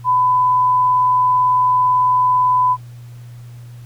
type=tone; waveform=sine; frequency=1002 Hz; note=B5; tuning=25 cents sharp; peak=-11 dBFS; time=0.04-2.77 s; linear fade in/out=50 ms; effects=added 120 Hz sine -33 dBFS peak until 3.85 s + pink hiss -51 dBFS RMS until 3.85 s